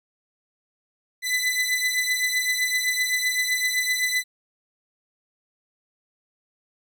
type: beating tone pair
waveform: sawtooth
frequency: 2000 / 2007.8 Hz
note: B6 / B6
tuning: +21 / +28 cents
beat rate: 7.8 Hz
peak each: -20 / -23 dBFS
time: 1.22-4.24 s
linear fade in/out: 50 ms
effects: none